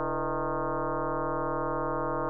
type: tone with frequency modulation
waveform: sine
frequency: 293.7 Hz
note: D4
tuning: in tune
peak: -27 dBFS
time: 0-2.29 s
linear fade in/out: 0 ms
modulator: 157 Hz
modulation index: 6.3
effects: none